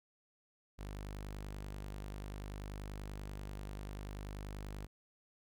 sawtooth tone, 50.3 Hz, G1, 45 cents sharp, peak -39 dBFS, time 0.78-4.87 s, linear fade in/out 20 ms, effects none

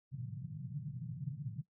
pink band-pass noise, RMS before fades -43 dBFS, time 0.11-1.62 s, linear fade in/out 10 ms, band 120 to 160 Hz, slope 48 dB/octave, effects noise-tail reverb RT60 0.1 s tail -17 dB re dry

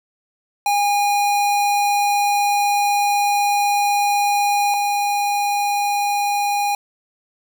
square tone pair in turn, 816 / 816 Hz, G#5 / G#5, -31 / -31 cents, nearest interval unison, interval 0 cents, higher neither, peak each -16 / -18 dBFS, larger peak first, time 0.66-4.74 / 4.74-6.75 s, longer first, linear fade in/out 2 ms, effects 8-bit

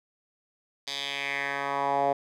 10% pulse tone with band-pass filter sweep, 140.1 Hz, C#3, 19 cents sharp, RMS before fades -29 dBFS, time 0.87-2.13 s, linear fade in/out 5 ms, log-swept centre 4300 to 650 Hz, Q 2.8, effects none

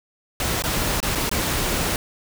pink noise with dropouts, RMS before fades -23 dBFS, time 0.4-1.96 s, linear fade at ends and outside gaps 1 ms, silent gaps 0.622-0.638 / 1.003-1.028 / 1.151-1.155 / 1.294-1.314 s, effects none

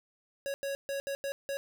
square tone bursts at uneven times, 554 Hz, C#5, 1 cent flat, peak -33 dBFS, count 6, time 0.46-0.54 / 0.63-0.75 / 0.89-1 / 1.07-1.15 / 1.24-1.32 / 1.49-1.57 s, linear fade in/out 0 ms, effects none

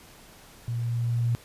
sine tone with level ramp, 118.3 Hz, A#2, 26 cents sharp, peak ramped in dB -27 to -21 dBFS, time 0.68-1.35 s, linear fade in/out 0 ms, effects pink hiss -51 dBFS RMS until 1.44 s + resampled to 32000 Hz

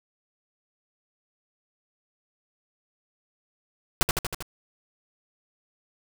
pink noise with echo, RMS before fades -20 dBFS, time 4.01-4.03 s, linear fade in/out 0 ms, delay 79 ms, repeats 5, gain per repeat -3 dB, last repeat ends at 4.425 s, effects none

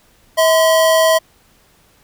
square tone pair together, 644 / 1023.2 Hz, E5 / C6, -41 / -39 cents, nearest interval minor sixth, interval 802 cents, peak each -11 / -18 dBFS, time 0.37-1.19 s, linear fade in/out 20 ms, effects pink hiss -53 dBFS RMS until 2.03 s

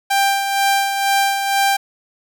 sawtooth tone with tremolo, 790 Hz, G5, 13 cents sharp, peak -9 dBFS, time 0.1-1.77 s, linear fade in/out 10 ms, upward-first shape sine, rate 2.1 Hz, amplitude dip 50%, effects none

